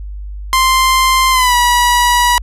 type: tone with pitch glide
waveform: sawtooth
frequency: 1046.5 to 970.8 Hz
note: C6 to B5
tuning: 0 to -30 cents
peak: -5 dBFS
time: 0.53-2.38 s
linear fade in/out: 0 ms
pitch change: -130 cents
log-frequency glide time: 1.31-1.55 s
effects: added 50 Hz sine -23 dBFS peak until 2.42 s + resampled to 32000 Hz